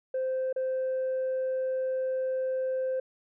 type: tone with dropouts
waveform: sine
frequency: 520 Hz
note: C5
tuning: 11 cents flat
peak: -25 dBFS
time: 0.14-3 s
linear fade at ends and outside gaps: 5 ms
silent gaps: 0.528-0.561 s
effects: tanh soft clip ceiling -25 dBFS